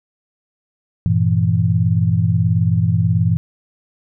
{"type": "chord", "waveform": "sine", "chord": "E diminished", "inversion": "first", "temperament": "equal", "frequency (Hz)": [98, 116.54, 164.81], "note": ["G2", "Bb2", "E3"], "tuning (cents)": [0, 0, 0], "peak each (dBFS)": -17, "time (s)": [1.06, 3.37], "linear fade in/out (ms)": 0, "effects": []}